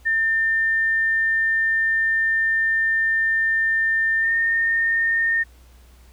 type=tone with pitch glide; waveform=sine; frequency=1800 to 1826.2 Hz; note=A6 to A#6; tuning=+39 to -36 cents; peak=-17 dBFS; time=0.05-5.44 s; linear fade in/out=20 ms; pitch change=+25 cents; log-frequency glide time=4.2-4.33 s; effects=added 61 Hz sine -47 dBFS peak until 6.12 s + pink hiss -56 dBFS RMS until 6.12 s